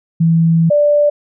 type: tone pair in turn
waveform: sine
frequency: 164.81 / 587.3 Hz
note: E3 / D5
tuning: 0 / 0 cents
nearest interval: octave + minor seventh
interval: 2200 cents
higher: second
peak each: -8 dBFS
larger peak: neither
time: 0.2-0.7 / 0.7-1.1 s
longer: first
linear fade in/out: 10 ms
effects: none